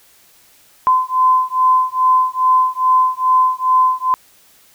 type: beating tone pair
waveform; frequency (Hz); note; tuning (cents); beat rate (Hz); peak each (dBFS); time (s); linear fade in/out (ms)
sine; 1024 / 1026.4; C6 / C6; -38 / -34; 2.4; -14; 0.87-4.14; 0
effects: white hiss -50 dBFS RMS until 4.74 s